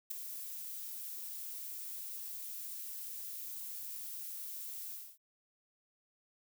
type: noise with ADSR envelope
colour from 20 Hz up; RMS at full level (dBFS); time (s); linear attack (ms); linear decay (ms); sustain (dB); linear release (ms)
violet; -35; 0.1-5.18; 13; 4; -9; 270
effects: none